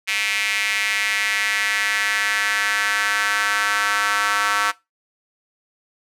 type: tone with high-pass filter sweep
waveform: square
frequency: 102.4 Hz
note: G#2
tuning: 24 cents flat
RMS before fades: -21 dBFS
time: 0.07-4.72 s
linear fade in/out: 20 ms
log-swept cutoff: 2300 to 1300 Hz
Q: 3.1
effects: noise-tail reverb RT60 0.2 s tail -18 dB re dry + low-pass 12000 Hz 12 dB/octave